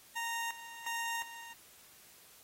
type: tone with tremolo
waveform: 20% pulse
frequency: 928 Hz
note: A#5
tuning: 8 cents flat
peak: -30 dBFS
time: 0.15-1.54 s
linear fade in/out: 20 ms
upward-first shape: square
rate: 1.4 Hz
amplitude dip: 75%
effects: white hiss -59 dBFS RMS until 2.43 s + AAC 48 kbps

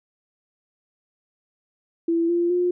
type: tone with pitch steps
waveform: sine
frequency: 334.3 / 344.9 / 355.8 Hz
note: E4 / F4 / F4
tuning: +24 / -22 / +32 cents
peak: -18 dBFS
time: 2.08-2.71 s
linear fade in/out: 5 ms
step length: 210 ms
effects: none

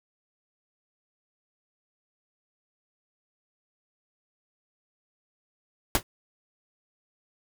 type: noise with exponential decay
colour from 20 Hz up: pink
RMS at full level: -17 dBFS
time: 5.95-6.03 s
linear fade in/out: 1 ms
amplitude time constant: 16 ms
effects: none

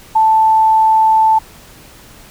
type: tone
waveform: sine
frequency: 880 Hz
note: A5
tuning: in tune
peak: -7 dBFS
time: 0.15-1.39 s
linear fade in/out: 10 ms
effects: pink hiss -40 dBFS RMS until 2.3 s

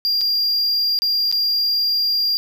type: tone with dropouts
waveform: triangle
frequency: 4787 Hz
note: D8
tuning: 32 cents sharp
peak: -15 dBFS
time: 0.05-2.37 s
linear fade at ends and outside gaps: 0 ms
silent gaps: 0.21-0.214 / 0.989-1.02 / 1.315-1.325 s
effects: none

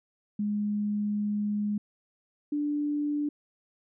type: tone pair in turn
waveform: sine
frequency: 207.7 / 293.7 Hz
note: G#3 / D4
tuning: 0 / 0 cents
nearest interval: tritone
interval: 600 cents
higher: second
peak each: -26 / -26 dBFS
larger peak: neither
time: 0.39-1.78 / 2.52-3.29 s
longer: first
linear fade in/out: 5 ms
effects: none

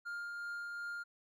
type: tone with tremolo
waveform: triangle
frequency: 1406 Hz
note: F6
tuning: 11 cents sharp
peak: -37 dBFS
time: 0.05-1.04 s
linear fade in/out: 20 ms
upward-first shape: triangle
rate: 2.7 Hz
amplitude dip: 25%
effects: none

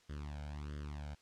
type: tone with flanger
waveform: sawtooth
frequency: 73.42 Hz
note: D2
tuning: in tune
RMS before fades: -44 dBFS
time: 0.09-1.15 s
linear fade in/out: 10 ms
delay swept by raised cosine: 0.61 to 1.33 ms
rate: 1.5 Hz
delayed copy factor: +0.9
effects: white hiss -68 dBFS RMS until 1.21 s + low-pass 6000 Hz 12 dB/octave

